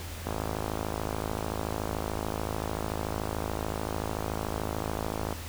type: click train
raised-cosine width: 1 ms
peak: -17 dBFS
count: 272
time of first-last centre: 0.27-5.326 s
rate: 53.6 Hz
effects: added 83 Hz sine -39 dBFS peak until 5.48 s + pink hiss -42 dBFS RMS until 5.48 s